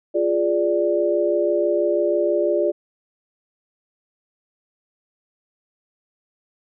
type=chord; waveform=sine; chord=D diminished; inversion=first; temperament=equal; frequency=349.2 / 415.3 / 587.3 Hz; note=F4 / Ab4 / D5; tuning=0 / 0 / 0 cents; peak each=-21 / -23 / -20 dBFS; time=0.14-2.72 s; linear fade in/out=20 ms; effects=none